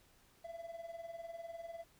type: tone with tremolo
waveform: triangle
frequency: 671 Hz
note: E5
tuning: 31 cents sharp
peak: -40 dBFS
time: 0.44-1.84 s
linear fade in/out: 10 ms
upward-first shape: sine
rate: 20 Hz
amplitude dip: 70%
effects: pink hiss -68 dBFS RMS until 1.99 s